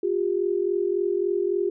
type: tone pair together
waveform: sine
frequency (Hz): 356.4 / 400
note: F4 / G4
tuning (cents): +35 / +35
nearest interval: major second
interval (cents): 200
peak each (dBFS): -24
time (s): 0.03-1.7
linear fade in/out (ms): 5
effects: none